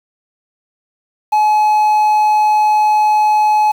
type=tone with quantisation; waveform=triangle; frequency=850 Hz; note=G#5; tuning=40 cents sharp; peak=-7 dBFS; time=1.32-3.72 s; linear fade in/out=10 ms; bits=6; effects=none